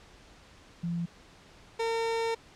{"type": "tone pair in turn", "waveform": ["sine", "30% pulse"], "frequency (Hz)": [170.8, 456], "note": ["F3", "A#4"], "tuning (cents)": [-38, -38], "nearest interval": "octave + perfect fourth", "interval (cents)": 1700, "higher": "second", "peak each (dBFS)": [-29, -25], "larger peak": "second", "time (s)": [[0.83, 1.06], [1.79, 2.35]], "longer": "second", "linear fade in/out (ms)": 10, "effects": ["pink hiss -55 dBFS RMS until 2.55 s", "low-pass 6000 Hz 12 dB/octave"]}